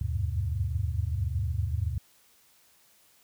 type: tone cluster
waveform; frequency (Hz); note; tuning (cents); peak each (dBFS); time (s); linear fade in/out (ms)
sine; 76.1 / 84.2 / 97.5 / 102.5 / 122.8; D#2 / E2 / G2 / G#2 / B2; -38 / +37 / -9 / -22 / -9; -30 / -38 / -31 / -37 / -35; 0.01-1.98; 5
effects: white hiss -62 dBFS RMS until 3.23 s